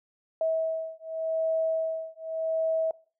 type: beating tone pair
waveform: sine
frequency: 645 / 645.86 Hz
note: E5 / E5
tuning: -38 / -36 cents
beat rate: 0.86 Hz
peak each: -29 dBFS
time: 0.41-2.91 s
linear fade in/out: 2 ms
effects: noise-tail reverb RT60 0.4 s tail -22 dB re dry